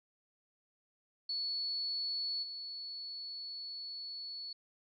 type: tone with level steps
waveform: sine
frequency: 4415 Hz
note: C#8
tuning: 8 cents flat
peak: -34 / -41 dBFS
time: 1.29-4.53 s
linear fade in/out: 5 ms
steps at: 2.42 s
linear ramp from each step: 20 ms
effects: none